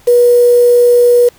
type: tone with quantisation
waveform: sine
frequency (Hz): 484.3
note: B4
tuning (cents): -34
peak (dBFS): -4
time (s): 0.07-1.29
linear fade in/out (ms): 10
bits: 4
effects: pink hiss -45 dBFS RMS until 1.38 s

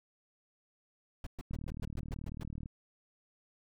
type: noise bursts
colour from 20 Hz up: brown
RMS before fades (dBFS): -40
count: 9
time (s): 1.24-2.434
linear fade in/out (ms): 2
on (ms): 26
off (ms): 120
type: click train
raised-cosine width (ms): 5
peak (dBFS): -30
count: 45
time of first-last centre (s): 1.51-2.659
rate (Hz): 38.3
effects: none

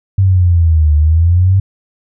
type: exponential two-way sweep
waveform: sine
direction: down then up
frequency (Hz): 98 to 74.3 to 98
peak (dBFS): -6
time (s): 0.18-1.6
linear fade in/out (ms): 5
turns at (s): 0.95
effects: none

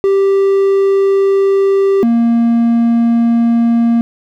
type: tone pair in turn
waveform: triangle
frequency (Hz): 392 / 233.1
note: G4 / A#3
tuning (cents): 0 / 0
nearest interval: major sixth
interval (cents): 900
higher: first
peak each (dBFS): -6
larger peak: neither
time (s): 0.04-2.03 / 2.03-4.01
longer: first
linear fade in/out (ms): 0
effects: none

